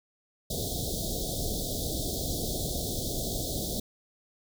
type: band-stop noise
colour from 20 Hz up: pink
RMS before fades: -32 dBFS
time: 0.5-3.8 s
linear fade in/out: 5 ms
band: 730 to 3400 Hz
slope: 96 dB/octave
effects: none

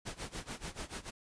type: noise with tremolo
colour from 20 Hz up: pink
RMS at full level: -40 dBFS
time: 0.05-1.11 s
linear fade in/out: 20 ms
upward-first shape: sine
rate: 6.9 Hz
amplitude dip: 90%
effects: resampled to 22050 Hz

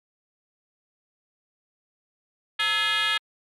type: tone with frequency modulation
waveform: sine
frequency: 2489 Hz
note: D#7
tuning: in tune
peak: -18 dBFS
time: 2.59-3.18 s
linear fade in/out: 10 ms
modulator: 394 Hz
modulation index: 3.1
effects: tanh soft clip ceiling -20 dBFS + MP3 96 kbps

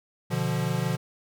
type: chord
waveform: square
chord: B diminished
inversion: none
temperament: equal with one note detuned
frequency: 123.47 / 148.02 / 174.61 Hz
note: B2 / D3 / F3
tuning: 0 / +14 / 0 cents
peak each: -30 dBFS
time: 0.3-0.97 s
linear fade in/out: 20 ms
effects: none

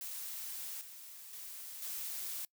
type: noise with level steps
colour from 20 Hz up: blue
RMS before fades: -43 / -51 / -47 / -41 dBFS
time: 0.01-2.45 s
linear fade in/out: 2 ms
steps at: 0.81 / 1.33 / 1.82 s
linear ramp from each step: 2 ms
effects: noise-tail reverb RT60 0.1 s tail -24 dB re dry

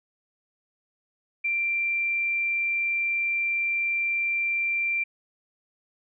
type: tone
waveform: sine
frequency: 2361 Hz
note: D7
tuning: 9 cents sharp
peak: -23 dBFS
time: 1.44-5.04 s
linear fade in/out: 10 ms
effects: none

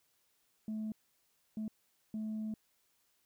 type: tone bursts at uneven times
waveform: sine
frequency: 216.9 Hz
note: A3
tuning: 25 cents flat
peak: -34 dBFS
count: 3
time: 0.68-0.92 / 1.57-1.68 / 2.14-2.54 s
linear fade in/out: 2 ms
effects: tanh soft clip ceiling -34 dBFS + white hiss -75 dBFS RMS until 3.25 s

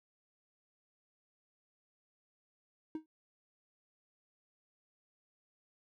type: tone with exponential decay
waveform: triangle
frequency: 314.2 Hz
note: D#4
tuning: 17 cents sharp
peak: -31 dBFS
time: 2.95-3.06 s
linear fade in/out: 2 ms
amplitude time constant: 22 ms
effects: none

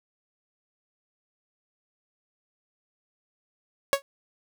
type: tone with exponential decay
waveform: sawtooth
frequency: 554.4 Hz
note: C#5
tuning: in tune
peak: -11 dBFS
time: 3.93-4.02 s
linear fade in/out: 0 ms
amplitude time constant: 18 ms
effects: none

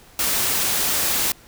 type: noise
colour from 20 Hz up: white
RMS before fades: -21 dBFS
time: 0.19-1.32 s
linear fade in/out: 2 ms
effects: pink hiss -49 dBFS RMS until 1.47 s

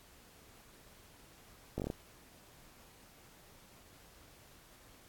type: slowing click train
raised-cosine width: 2 ms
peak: -23 dBFS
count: 6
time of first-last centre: 1.78-1.901 s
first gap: 18 ms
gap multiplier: 1.15
effects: pink hiss -60 dBFS RMS until 5.08 s + AAC 64 kbps

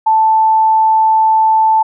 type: tone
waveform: sine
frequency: 880 Hz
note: A5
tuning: in tune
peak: -7 dBFS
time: 0.06-1.83 s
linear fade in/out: 10 ms
effects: none

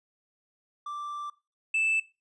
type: tone pair in turn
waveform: triangle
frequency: 1174.7 / 2637 Hz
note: D6 / E7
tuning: 0 / 0 cents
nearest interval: octave + major second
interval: 1400 cents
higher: second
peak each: -32 / -22 dBFS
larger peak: second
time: 0.86-1.3 / 1.74-2 s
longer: first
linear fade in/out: 5 ms
effects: noise-tail reverb RT60 0.3 s tail -20 dB re dry + resampled to 24000 Hz

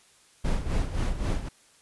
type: noise with tremolo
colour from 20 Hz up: brown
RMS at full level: -24 dBFS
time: 0.44-1.49 s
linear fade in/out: 10 ms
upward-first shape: sine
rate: 3.8 Hz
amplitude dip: 70%
effects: white hiss -59 dBFS RMS until 1.81 s + resampled to 24000 Hz

